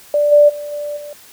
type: tone with level steps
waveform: sine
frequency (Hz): 587.3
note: D5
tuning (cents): 0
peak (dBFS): -11 / -5 / -24 / -21 / -28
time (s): 0.14-1.13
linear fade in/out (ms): 2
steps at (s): 0.31 / 0.48 / 0.71 / 0.96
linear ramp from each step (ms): 20
effects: white hiss -43 dBFS RMS until 1.32 s